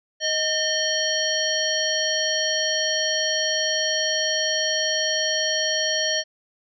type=harmonic tone with a mistuned harmonic; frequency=625 Hz; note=D#5; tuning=8 cents sharp; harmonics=1 / 3 / 5 / 7 / 9; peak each=-27 / -27 / -27 / -27 / -27 dBFS; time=0.2-6.24 s; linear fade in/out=50 ms; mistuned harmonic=3; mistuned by=-55 cents; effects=none